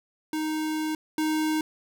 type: tone pair in turn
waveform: square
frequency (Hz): 311.1 / 311.1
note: D#4 / D#4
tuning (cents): 0 / 0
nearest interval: unison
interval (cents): 0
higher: neither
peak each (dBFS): -27 / -24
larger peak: second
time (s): 0.33-0.95 / 1.18-1.61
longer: first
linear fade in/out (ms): 2
effects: none